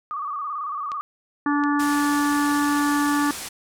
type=tone with vibrato; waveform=sine; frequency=1174.7 Hz; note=D6; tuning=in tune; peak=-26 dBFS; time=0.11-1.01 s; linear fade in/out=0 ms; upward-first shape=square; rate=18 Hz; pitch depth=74 cents each way
type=clicks; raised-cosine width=0.2 ms; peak=-20 dBFS; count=3; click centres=0.918 / 1.638 / 2.046 s
type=harmonic tone; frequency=290 Hz; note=D4; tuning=22 cents flat; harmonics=1 / 3 / 4 / 5 / 6; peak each=-20 / -28 / -26 / -32 / -30 dBFS; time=1.46-3.31 s; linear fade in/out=2 ms
type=low-pass noise; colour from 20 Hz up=white; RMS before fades=-34 dBFS; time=1.79-3.49 s; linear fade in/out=10 ms; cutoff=11000 Hz; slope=24 dB/octave
effects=none